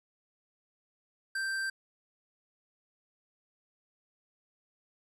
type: tone with tanh clipping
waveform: sine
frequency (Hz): 1568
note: G6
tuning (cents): 0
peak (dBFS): -33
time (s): 1.35-1.7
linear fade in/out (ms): 5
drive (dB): 15
effects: resampled to 32000 Hz